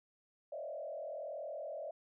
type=tone with frequency modulation; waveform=sine; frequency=608 Hz; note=D#5; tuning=40 cents flat; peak=-40 dBFS; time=0.52-1.91 s; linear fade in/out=5 ms; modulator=41.2 Hz; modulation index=1.5; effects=none